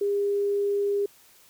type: tone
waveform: sine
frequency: 404.2 Hz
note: G#4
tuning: 47 cents flat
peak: -22 dBFS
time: 0.01-1.06 s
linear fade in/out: 5 ms
effects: white hiss -56 dBFS RMS until 1.49 s